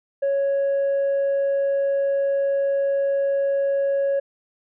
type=tone with tanh clipping; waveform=sine; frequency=554.4 Hz; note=C#5; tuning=in tune; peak=-19 dBFS; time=0.22-4.2 s; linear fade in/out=10 ms; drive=1 dB; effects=none